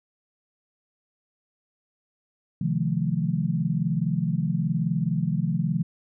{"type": "chord", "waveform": "sine", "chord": "F dominant seventh", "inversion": "second", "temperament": "equal with one note detuned", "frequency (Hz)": [130.81, 155.56, 174.61, 215.8], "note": ["C3", "Eb3", "F3", "A3"], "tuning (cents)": [0, 0, 0, -33], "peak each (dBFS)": [-30, -26, -26, -31], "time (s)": [2.61, 5.83], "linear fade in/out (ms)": 5, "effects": []}